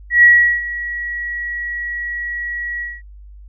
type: tone with ADSR envelope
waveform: sine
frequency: 1920 Hz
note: B6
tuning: 49 cents flat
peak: -4 dBFS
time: 0.1-3.02 s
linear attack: 130 ms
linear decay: 380 ms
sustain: -17 dB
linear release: 210 ms
effects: added 50 Hz sine -36 dBFS peak until 3.48 s